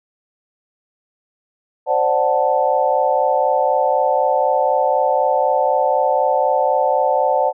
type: chord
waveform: sine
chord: D dominant seventh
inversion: third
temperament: equal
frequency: 523.3 / 587.3 / 740 / 880 Hz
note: C5 / D5 / F#5 / A5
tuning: 0 / 0 / 0 / 0 cents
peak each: -19 dBFS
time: 1.86-7.53 s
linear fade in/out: 50 ms
effects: none